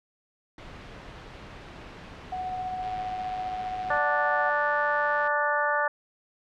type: noise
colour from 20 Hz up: pink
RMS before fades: -43 dBFS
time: 0.58-3.98 s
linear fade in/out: 2 ms
type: tone with tremolo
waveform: sine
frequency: 740 Hz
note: F#5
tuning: in tune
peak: -28 dBFS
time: 2.32-4.5 s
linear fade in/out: 5 ms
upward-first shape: triangle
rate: 15 Hz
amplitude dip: 35%
type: click train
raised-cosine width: 0.2 ms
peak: -26 dBFS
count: 260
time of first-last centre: 2.83-5.273 s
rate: 106 Hz
type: harmonic tone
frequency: 293.7 Hz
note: D4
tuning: in tune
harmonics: 2 / 3 / 4 / 5 / 6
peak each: -29 / -29 / -29 / -29 / -29 dBFS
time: 3.9-5.88 s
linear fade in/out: 5 ms
effects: low-pass 3000 Hz 12 dB/octave